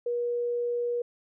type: tone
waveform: sine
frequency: 480 Hz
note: B4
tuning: 49 cents flat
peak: -26 dBFS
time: 0.06-1.02 s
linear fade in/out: 5 ms
effects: none